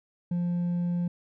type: tone with hard clipping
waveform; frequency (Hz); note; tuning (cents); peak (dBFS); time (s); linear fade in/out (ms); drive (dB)
sine; 174.8; F3; +2; -26; 0.31-1.08; 5; 2
effects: none